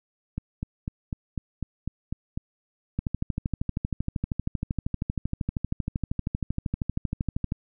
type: two click trains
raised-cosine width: 5 ms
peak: -14 / -17 dBFS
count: 59 / 9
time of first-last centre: 2.99-7.521 / 0.38-2.375 s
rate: 12.8 / 4.01 Hz
effects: none